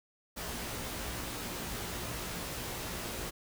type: noise with comb filter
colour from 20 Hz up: pink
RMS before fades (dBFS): -39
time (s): 0.36-3.31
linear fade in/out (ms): 20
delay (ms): 17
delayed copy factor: +0.6
effects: none